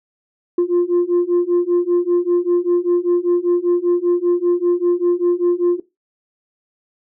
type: beating tone pair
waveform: sine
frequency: 348.3 / 353.4 Hz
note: F4 / F4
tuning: -5 / +21 cents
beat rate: 5.1 Hz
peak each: -15 / -14 dBFS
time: 0.58-5.8 s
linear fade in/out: 5 ms
effects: noise-tail reverb RT60 0.2 s tail -17 dB re dry + tanh soft clip ceiling -10 dBFS